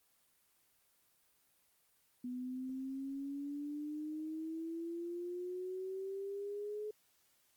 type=exponential sweep; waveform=sine; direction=up; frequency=246.9 to 426.7 Hz; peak=-39 dBFS; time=2.24-6.91 s; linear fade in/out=5 ms; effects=white hiss -73 dBFS RMS until 7.56 s + Opus 24 kbps